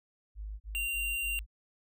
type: tone bursts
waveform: sine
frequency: 51.8 Hz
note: G#1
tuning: 4 cents flat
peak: -37 dBFS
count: 4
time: 0.35-1.464 s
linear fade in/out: 50 ms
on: 250 ms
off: 38 ms
type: tone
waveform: square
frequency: 2772 Hz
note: F7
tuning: 14 cents flat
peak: -32 dBFS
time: 0.75-1.39 s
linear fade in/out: 0 ms
effects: none